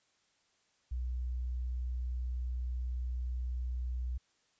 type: tone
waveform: sine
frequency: 61.74 Hz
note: B1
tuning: in tune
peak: -33 dBFS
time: 0.91-4.18 s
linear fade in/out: 10 ms
effects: white hiss -73 dBFS RMS until 4.59 s + resampled to 16000 Hz